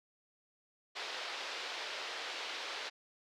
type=band-pass noise; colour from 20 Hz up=white; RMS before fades=-42 dBFS; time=0.95-2.9 s; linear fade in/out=20 ms; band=390 to 4400 Hz; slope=24 dB/octave; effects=none